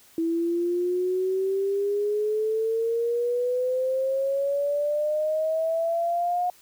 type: exponential sweep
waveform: sine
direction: up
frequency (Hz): 327.4 to 721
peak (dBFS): -22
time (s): 0.18-6.5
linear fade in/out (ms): 2
effects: white hiss -55 dBFS RMS until 6.61 s